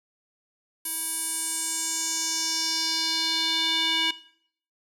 square tone with band-pass filter sweep, 324.5 Hz, E4, 27 cents flat, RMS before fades -27 dBFS, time 0.85-4.11 s, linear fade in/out 5 ms, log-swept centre 11000 to 3100 Hz, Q 3.5, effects noise-tail reverb RT60 0.6 s tail -17 dB re dry

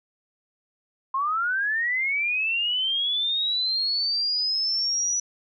sine linear sweep, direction up, 1046.5 to 5920 Hz, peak -22 dBFS, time 1.14-5.2 s, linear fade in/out 5 ms, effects none

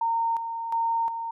sine tone with tremolo, 918 Hz, A#5, 27 cents flat, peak -22 dBFS, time 0.01-1.31 s, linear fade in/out 5 ms, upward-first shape square, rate 1.4 Hz, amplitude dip 55%, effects none

